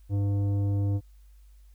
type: tone with tanh clipping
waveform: triangle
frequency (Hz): 100.4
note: G2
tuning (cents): +42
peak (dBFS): -25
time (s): 0.09-1.01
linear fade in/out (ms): 50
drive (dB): 15
effects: added 50 Hz sine -50 dBFS peak until 1.74 s + white hiss -70 dBFS RMS until 1.74 s